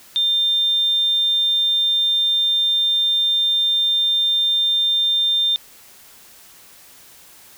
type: tone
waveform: sine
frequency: 3600 Hz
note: A7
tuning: 39 cents sharp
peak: -15 dBFS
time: 0.16-5.56 s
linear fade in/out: 0 ms
effects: white hiss -46 dBFS RMS until 7.57 s